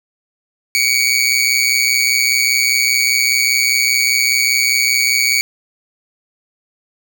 20% pulse tone with amplitude modulation, 2258 Hz, C#7, 31 cents sharp, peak -4 dBFS, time 0.75-5.41 s, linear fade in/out 0 ms, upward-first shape sine, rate 125 Hz, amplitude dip 75%, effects none

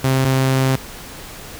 sawtooth tone pair in turn, 132.3 / 132.3 Hz, C3 / C3, +20 / +20 cents, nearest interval unison, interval 0 cents, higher neither, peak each -10 dBFS, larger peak neither, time 0.04-0.25 / 0.25-0.76 s, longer second, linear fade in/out 5 ms, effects pink hiss -35 dBFS RMS until 1.59 s

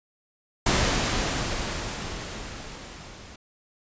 pink noise with level ramp, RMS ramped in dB -21 to -45 dBFS, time 0.66-3.36 s, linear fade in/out 5 ms, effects resampled to 16000 Hz

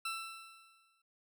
20% pulse tone with exponential decay, 1335 Hz, E6, 22 cents sharp, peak -30 dBFS, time 0.05-1.02 s, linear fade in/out 5 ms, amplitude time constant 210 ms, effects none

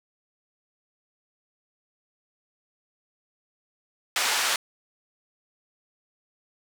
pink band-pass noise, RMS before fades -25 dBFS, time 4.16-4.56 s, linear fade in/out 2 ms, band 1100 to 8800 Hz, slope 12 dB/octave, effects none

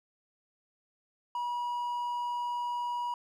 triangle tone, 966 Hz, B5, 39 cents flat, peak -29 dBFS, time 1.35-3.14 s, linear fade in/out 2 ms, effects none

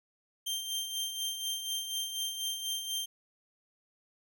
sawtooth tone with tremolo, 3158 Hz, G7, 12 cents sharp, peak -28 dBFS, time 0.46-3.06 s, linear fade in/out 10 ms, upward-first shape sine, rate 4.1 Hz, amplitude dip 55%, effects none

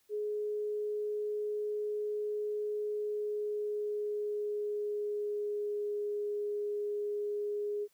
sine tone with pitch glide, 420 to 414 Hz, G#4 to G#4, +19 to -5 cents, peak -32 dBFS, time 0.09-7.88 s, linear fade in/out 50 ms, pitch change -24 cents, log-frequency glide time 2.93-5.98 s, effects white hiss -72 dBFS RMS until 7.93 s

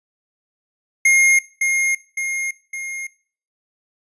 square tone with echo, 2136 Hz, C7, 35 cents sharp, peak -11 dBFS, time 1.05-1.39 s, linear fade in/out 5 ms, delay 560 ms, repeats 3, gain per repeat -5 dB, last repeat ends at 3.07 s, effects noise-tail reverb RT60 0.5 s tail -22 dB re dry + resampled to 24000 Hz

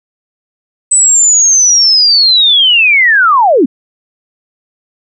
sine linear sweep, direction down, 8090 to 221 Hz, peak -4 dBFS, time 0.91-3.66 s, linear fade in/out 10 ms, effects none

